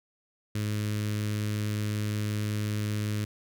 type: tone with notch filter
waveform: sawtooth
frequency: 105.4 Hz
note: G#2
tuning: 26 cents sharp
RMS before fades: -30 dBFS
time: 0.55-3.25 s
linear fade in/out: 5 ms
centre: 790 Hz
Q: 0.61
effects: none